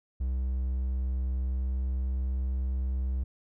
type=tone with pitch glide; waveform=triangle; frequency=64.1 to 64.66 Hz; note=C2 to C2; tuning=-35 to -20 cents; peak=-25 dBFS; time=0.2-3.24 s; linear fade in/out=10 ms; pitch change=+15 cents; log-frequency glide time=0.76-2.4 s; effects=none